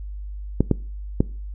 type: clicks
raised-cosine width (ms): 3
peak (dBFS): -3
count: 3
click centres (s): 0.606 / 0.713 / 1.205
effects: noise-tail reverb RT60 0.4 s tail -22 dB re dry + added 50 Hz sine -30 dBFS peak until 1.54 s